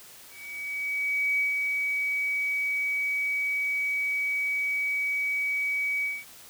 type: tone with ADSR envelope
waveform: sine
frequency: 2270 Hz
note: C#7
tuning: 41 cents sharp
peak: -22 dBFS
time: 0.29-6.25 s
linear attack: 1100 ms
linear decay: 140 ms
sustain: -3 dB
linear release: 210 ms
effects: white hiss -49 dBFS RMS until 6.49 s